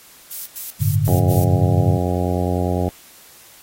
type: noise bursts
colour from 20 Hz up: violet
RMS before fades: -28 dBFS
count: 5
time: 0.31-1.444 s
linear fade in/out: 5 ms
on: 150 ms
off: 96 ms
type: chord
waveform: sine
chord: G suspended second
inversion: none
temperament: equal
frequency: 98 / 110 / 146.83 Hz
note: G2 / A2 / D3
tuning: 0 / 0 / 0 cents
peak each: -19 dBFS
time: 0.8-1.98 s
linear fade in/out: 20 ms
type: harmonic tone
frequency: 90 Hz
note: F#2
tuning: 47 cents flat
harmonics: 1 / 2 / 3 / 4 / 5 / 6 / 7 / 8 / 9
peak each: -21 / -24 / -26 / -27 / -28 / -29 / -29 / -30 / -31 dBFS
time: 1.08-2.89 s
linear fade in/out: 0 ms
effects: white hiss -46 dBFS RMS until 3.62 s + AAC 48 kbps